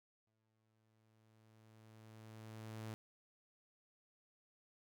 sawtooth tone with exponential growth, 110 Hz, A2, in tune, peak -40 dBFS, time 0.27-2.94 s, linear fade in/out 0 ms, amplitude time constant 580 ms, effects none

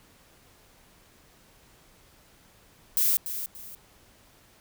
violet noise with echo, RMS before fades -23 dBFS, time 2.97-3.17 s, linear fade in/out 0 ms, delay 290 ms, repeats 2, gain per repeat -10 dB, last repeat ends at 3.75 s, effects pink hiss -58 dBFS RMS until 4.6 s

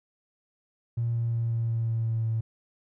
triangle tone with pitch steps, 117.1 / 116.43 / 115.75 / 115.09 / 114.43 / 113.77 / 113.11 / 112.46 Hz, A#2 / A#2 / A#2 / A#2 / A#2 / A#2 / A2 / A2, +8 / -2 / -12 / -22 / -32 / -42 / +48 / +38 cents, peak -21 dBFS, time 0.97-2.41 s, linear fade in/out 10 ms, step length 180 ms, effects tanh soft clip ceiling -22 dBFS

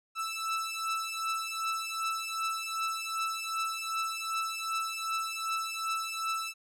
sawtooth beating tone pair, 1318.5 / 1321.1 Hz, E6 / E6, 0 / +3 cents, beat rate 2.6 Hz, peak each -31 dBFS, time 0.15-6.54 s, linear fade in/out 50 ms, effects low-pass 12000 Hz 12 dB/octave

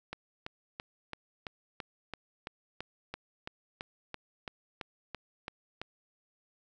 click train, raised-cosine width 0.3 ms, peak -22 dBFS, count 18, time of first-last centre 0.13-5.816 s, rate 2.99 Hz, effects none

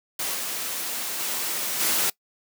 white noise with level steps, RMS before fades -28 / -30 / -28 / -23 dBFS, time 0.19-2.1 s, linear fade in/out 5 ms, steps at 0.34 / 1.19 / 1.79 s, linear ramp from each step 20 ms, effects noise-tail reverb RT60 0.1 s tail -22 dB re dry + high-pass 200 Hz 12 dB/octave

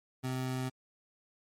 25% pulse tone, 129.1 Hz, C3, 23 cents flat, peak -29 dBFS, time 0.23-0.7 s, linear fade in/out 20 ms, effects MP3 64 kbps

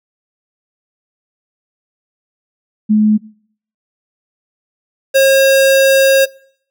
sine / square tone pair in turn, 213.4 / 539.9 Hz, G#3 / C#5, +47 / -46 cents, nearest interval octave + major third, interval 1607 cents, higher second, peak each -7 dBFS, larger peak neither, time 2.89-3.18 / 5.14-6.26 s, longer second, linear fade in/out 20 ms, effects noise-tail reverb RT60 0.6 s tail -23 dB re dry

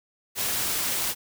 white noise, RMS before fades -27 dBFS, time 0.35-1.15 s, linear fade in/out 50 ms, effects none

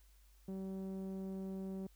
sawtooth tone with low-pass filter, 191.1 Hz, G3, 44 cents flat, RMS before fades -43 dBFS, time 0.48-1.87 s, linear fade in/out 5 ms, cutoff 420 Hz, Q 0.85, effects added 50 Hz sine -62 dBFS peak until 1.95 s + white hiss -72 dBFS RMS until 1.95 s

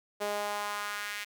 sawtooth tone with high-pass filter sweep, 206.1 Hz, G#3, 13 cents flat, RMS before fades -35 dBFS, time 0.2-1.25 s, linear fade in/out 20 ms, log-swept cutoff 510 to 2100 Hz, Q 2, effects none

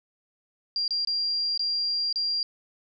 sine tone with dropouts, 4767 Hz, D8, 25 cents sharp, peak -24 dBFS, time 0.76-2.43 s, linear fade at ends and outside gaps 1 ms, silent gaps 0.879-0.907 / 1.049-1.073 / 1.576-1.594 / 2.127-2.158 s, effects none

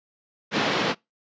pink band-pass noise, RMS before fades -24 dBFS, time 0.51-0.95 s, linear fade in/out 50 ms, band 160 to 4500 Hz, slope 24 dB/octave, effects noise-tail reverb RT60 0.2 s tail -25 dB re dry + resampled to 16000 Hz

